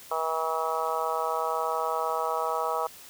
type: harmonic tone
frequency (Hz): 161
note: E3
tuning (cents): -41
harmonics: 3 / 4 / 5 / 6 / 7 / 8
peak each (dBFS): -33 / -33 / -33 / -33 / -33 / -33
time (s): 0.11-2.87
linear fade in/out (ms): 5
effects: white hiss -48 dBFS RMS until 3.09 s